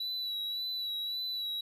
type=tone with vibrato; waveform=triangle; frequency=3934 Hz; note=B7; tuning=7 cents flat; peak=-32 dBFS; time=0-1.61 s; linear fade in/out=5 ms; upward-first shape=sine; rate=1.8 Hz; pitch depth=31 cents each way; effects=none